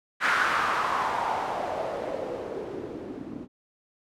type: noise with low-pass filter sweep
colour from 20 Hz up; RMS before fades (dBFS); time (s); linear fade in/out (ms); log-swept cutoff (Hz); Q
blue; -29; 0.2-3.48; 50; 1600 to 260; 3.2
effects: none